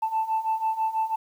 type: beating tone pair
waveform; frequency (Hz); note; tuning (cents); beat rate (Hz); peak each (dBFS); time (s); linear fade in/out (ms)
sine; 880 / 886.1; A5 / A5; 0 / +12; 6.1; -27 / -24; 0.02-1.16; 10
effects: tanh soft clip ceiling -18 dBFS + 9-bit